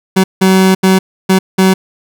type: tone bursts at uneven times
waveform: 30% pulse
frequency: 189 Hz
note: F#3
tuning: 37 cents sharp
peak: -3 dBFS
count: 5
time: 0.16-0.24 / 0.41-0.75 / 0.83-0.99 / 1.29-1.39 / 1.58-1.74 s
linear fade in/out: 10 ms
effects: none